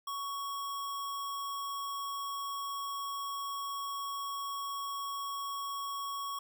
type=tone with sample-and-hold; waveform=sine; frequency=1117 Hz; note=C#6; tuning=13 cents sharp; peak=-35 dBFS; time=0.07-6.39 s; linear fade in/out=5 ms; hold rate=4410 Hz; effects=none